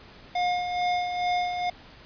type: tone with tremolo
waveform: square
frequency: 715 Hz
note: F5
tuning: 41 cents sharp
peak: -23 dBFS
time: 0.35-1.7 s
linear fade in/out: 5 ms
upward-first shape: sine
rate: 2.3 Hz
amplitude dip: 50%
effects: pink hiss -49 dBFS RMS until 2.05 s + resampled to 11025 Hz